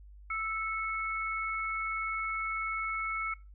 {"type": "tone pair together", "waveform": "sine", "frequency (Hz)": [1318.5, 2200], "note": ["E6", "C#7"], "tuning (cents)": [0, -14], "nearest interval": "major sixth", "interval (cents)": 886, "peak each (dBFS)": [-34, -34], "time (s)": [0.3, 3.34], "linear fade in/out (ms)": 5, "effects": ["noise-tail reverb RT60 0.3 s tail -24 dB re dry", "added 50 Hz sine -49 dBFS peak until 3.54 s"]}